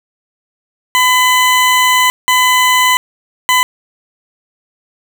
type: tone bursts at uneven times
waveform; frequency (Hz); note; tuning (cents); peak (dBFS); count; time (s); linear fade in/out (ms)
20% pulse; 1007; B5; +33; -3; 3; 0.95-2.1 / 2.28-2.97 / 3.49-3.63; 0
effects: none